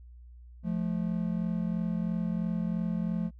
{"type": "tone pair together", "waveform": "triangle", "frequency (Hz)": [173.5, 216.5], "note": ["F3", "A3"], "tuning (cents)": [-11, -28], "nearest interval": "major third", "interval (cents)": 383, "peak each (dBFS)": [-28, -30], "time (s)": [0.63, 3.31], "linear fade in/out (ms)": 50, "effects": ["added 60 Hz sine -47 dBFS peak until 3.39 s"]}